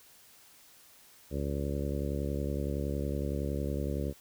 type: harmonic tone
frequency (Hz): 70.8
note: C#2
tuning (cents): +37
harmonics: 1 / 2 / 3 / 4 / 5 / 6 / 7 / 8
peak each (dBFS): -34 / -37 / -39 / -40 / -41 / -42 / -42 / -43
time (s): 1.3-4.14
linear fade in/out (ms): 50
effects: white hiss -58 dBFS RMS until 4.2 s